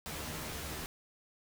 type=noise with comb filter; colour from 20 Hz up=pink; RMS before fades=-41 dBFS; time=0.06-0.86 s; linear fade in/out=0 ms; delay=13 ms; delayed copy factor=+1; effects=none